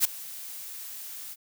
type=noise with ADSR envelope; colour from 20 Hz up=blue; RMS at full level=-19 dBFS; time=0-1.36 s; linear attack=47 ms; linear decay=8 ms; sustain=-21 dB; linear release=39 ms; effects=none